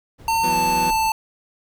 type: noise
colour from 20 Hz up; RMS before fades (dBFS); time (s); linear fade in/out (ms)
brown; -38; 0.18-1.11; 20
type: tone with pitch glide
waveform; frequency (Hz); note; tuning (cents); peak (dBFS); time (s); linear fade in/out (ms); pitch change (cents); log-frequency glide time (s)
square; 905 to 884.8; A5 to A5; +48 to +9; -18; 0.28-1.12; 2; -39; 0.49-0.55
type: chord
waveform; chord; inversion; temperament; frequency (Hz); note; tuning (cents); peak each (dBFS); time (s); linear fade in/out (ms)
25% pulse; E suspended second; none; equal; 164.81 / 185 / 246.9; E3 / F#3 / B3; 0 / 0 / 0; -27; 0.43-0.91; 10
effects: none